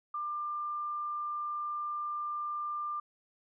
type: tone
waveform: sine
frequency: 1193 Hz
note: D6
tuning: 27 cents sharp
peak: -33 dBFS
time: 0.14-3 s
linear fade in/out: 5 ms
effects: none